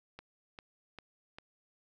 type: click train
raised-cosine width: 0.3 ms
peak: -30 dBFS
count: 4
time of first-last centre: 0.19-1.385 s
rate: 2.51 Hz
effects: none